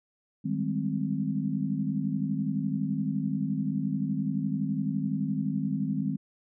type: chord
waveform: sine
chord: Ab major seventh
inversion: second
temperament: equal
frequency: 155.56 / 196 / 207.7 / 261.6 Hz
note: Eb3 / G3 / Ab3 / C4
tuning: 0 / 0 / 0 / 0 cents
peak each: -32 dBFS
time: 0.44-6.17 s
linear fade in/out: 20 ms
effects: none